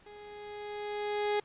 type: tone with level ramp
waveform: 30% pulse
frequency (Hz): 415.3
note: G#4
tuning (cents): 0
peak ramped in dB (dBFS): -46 to -24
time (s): 0.06-1.4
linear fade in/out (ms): 5
effects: pink hiss -61 dBFS RMS until 1.44 s + resampled to 8000 Hz